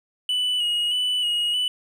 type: tone with vibrato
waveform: triangle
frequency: 2933 Hz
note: F#7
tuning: 16 cents flat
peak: -19 dBFS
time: 0.29-1.68 s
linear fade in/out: 2 ms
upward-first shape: square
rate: 1.6 Hz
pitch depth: 28 cents each way
effects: none